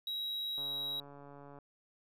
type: tone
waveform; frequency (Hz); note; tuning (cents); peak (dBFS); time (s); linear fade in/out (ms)
triangle; 3852; B7; -44; -34; 0.07-1; 2
type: click train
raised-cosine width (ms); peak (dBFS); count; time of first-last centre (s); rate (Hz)
1; -39; 144; 0.58-1.587; 142
effects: none